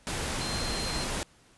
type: tone in noise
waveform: sine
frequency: 4163 Hz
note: C8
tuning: 10 cents flat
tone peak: -36 dBFS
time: 0.41-1.04 s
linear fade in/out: 0 ms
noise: pink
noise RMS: -32 dBFS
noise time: 0.07-1.23 s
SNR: -7 dB
effects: pink hiss -60 dBFS RMS until 1.57 s + resampled to 24000 Hz